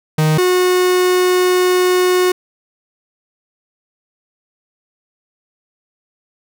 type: tone pair in turn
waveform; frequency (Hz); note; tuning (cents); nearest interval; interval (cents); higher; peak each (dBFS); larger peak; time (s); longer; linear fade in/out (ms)
45% pulse; 155.3 / 364.2; D#3 / F#4; -3 / -27; octave + minor third; 1476; second; -11; neither; 0.18-0.38 / 0.38-2.32; second; 5
effects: none